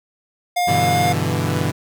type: tone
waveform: square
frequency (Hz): 710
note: F5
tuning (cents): +28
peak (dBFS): -17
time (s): 0.56-1.13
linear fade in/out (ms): 10
type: chord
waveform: sawtooth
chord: E minor seventh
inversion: first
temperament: equal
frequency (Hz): 98 / 123.47 / 146.83 / 164.81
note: G2 / B2 / D3 / E3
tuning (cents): 0 / 0 / 0 / 0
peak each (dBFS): -20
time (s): 0.67-1.72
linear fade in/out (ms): 20
effects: none